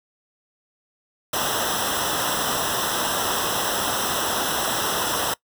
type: noise with comb filter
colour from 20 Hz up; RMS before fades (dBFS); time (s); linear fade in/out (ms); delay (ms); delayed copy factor
pink; -24; 1.33-5.34; 5; 0.44; -1
effects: noise-tail reverb RT60 0.1 s tail -22 dB re dry